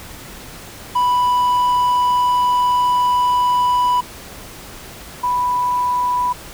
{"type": "tone pair in turn", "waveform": ["triangle", "sine"], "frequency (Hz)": [987.8, 987.8], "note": ["B5", "B5"], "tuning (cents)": [0, 0], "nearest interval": "unison", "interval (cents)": 0, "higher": "neither", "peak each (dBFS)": [-11, -15], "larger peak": "first", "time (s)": [[0.95, 4.01], [5.23, 6.33]], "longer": "first", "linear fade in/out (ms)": 10, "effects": ["pink hiss -36 dBFS RMS until 6.53 s"]}